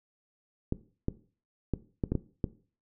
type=clicks; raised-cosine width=3 ms; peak=-15 dBFS; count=7; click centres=0.724 / 1.084 / 1.737 / 2.038 / 2.12 / 2.153 / 2.442 s; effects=noise-tail reverb RT60 0.4 s tail -17 dB re dry